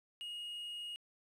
triangle tone with quantisation, 2872 Hz, F7, 48 cents sharp, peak -40 dBFS, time 0.21-0.96 s, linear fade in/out 0 ms, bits 11, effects resampled to 32000 Hz

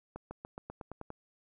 accelerating click train, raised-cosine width 1 ms, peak -28 dBFS, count 9, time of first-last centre 0.16-1.104 s, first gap 150 ms, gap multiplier 0.93, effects none

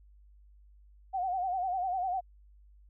sine tone with vibrato, 740 Hz, F#5, in tune, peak -29 dBFS, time 1.13-2.21 s, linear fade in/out 20 ms, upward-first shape sine, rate 10 Hz, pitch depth 85 cents each way, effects added 50 Hz sine -55 dBFS peak until 2.89 s

